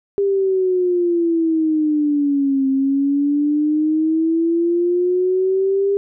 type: exponential two-way sweep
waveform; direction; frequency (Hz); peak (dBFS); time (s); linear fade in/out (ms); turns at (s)
sine; down then up; 401.6 to 266.8 to 401.6; -14; 0.18-5.97; 0; 2.68
effects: none